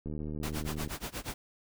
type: click train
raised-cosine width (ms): 3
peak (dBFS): -26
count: 63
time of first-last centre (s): 0.06-0.875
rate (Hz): 76.1
type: noise with tremolo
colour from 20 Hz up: pink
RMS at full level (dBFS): -36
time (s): 0.43-1.34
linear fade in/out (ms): 2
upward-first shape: sine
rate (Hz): 8.4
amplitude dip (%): 95
effects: none